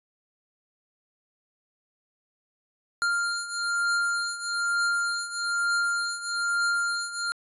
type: beating tone pair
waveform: square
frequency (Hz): 1396.9 / 1398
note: F6 / F6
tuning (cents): 0 / +1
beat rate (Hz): 1.1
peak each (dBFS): -31 / -27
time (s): 3.02-7.32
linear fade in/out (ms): 0
effects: resampled to 24000 Hz